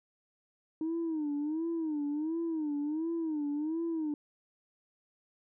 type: tone with vibrato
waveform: sine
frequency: 311.1 Hz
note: D#4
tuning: in tune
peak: -29 dBFS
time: 0.81-4.14 s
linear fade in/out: 2 ms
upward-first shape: sine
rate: 1.4 Hz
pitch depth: 130 cents each way
effects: tanh soft clip ceiling -28 dBFS